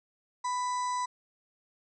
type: harmonic tone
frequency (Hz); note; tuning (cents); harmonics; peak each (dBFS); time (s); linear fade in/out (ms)
993; B5; +9; 1 / 2 / 4 / 5 / 6 / 7 / 8; -29 / -44 / -47 / -52 / -46 / -55 / -47; 0.44-1.06; 10
effects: none